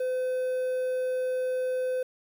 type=tone with quantisation; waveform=triangle; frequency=510 Hz; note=C5; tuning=44 cents flat; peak=-24 dBFS; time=0-2.03 s; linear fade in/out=5 ms; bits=9; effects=none